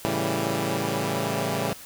10% pulse chord, A dominant seventh, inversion none, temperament equal, 110 / 138.59 / 164.81 / 196 Hz, A2 / C#3 / E3 / G3, 0 / 0 / 0 / 0 cents, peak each -22 dBFS, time 0.05-1.73 s, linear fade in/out 0 ms, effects white hiss -44 dBFS RMS until 1.85 s

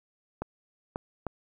clicks, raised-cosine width 1 ms, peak -18 dBFS, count 3, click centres 0.42 / 0.959 / 1.267 s, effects 10-bit

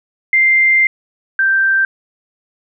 sine tone pair in turn, 2093 / 1568 Hz, C7 / G6, 0 / 0 cents, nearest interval perfect fourth, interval 500 cents, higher first, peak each -8 / -10 dBFS, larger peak first, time 0.33-0.87 / 1.39-1.85 s, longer first, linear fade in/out 2 ms, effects none

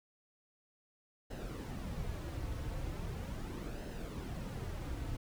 brown noise with flanger, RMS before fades -41 dBFS, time 1.3-5.17 s, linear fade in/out 10 ms, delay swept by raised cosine 0.86 to 5.06 ms, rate 0.39 Hz, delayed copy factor -0.5, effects none

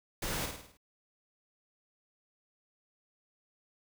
pink noise with echo, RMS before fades -36 dBFS, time 0.22-0.46 s, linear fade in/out 5 ms, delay 52 ms, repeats 6, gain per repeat -5 dB, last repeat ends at 0.772 s, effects none

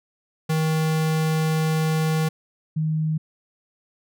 square / sine tone pair in turn, 158 / 156.64 Hz, D#3 / D#3, +27 / +12 cents, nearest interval unison, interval 15 cents, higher first, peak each -20 / -20 dBFS, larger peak neither, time 0.49-2.29 / 2.76-3.18 s, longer first, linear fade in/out 10 ms, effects none

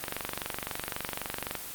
click train, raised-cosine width 0.3 ms, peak -15 dBFS, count 37, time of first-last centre 0.04-1.553 s, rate 23.8 Hz, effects white hiss -40 dBFS RMS until 1.74 s + Opus 24 kbps

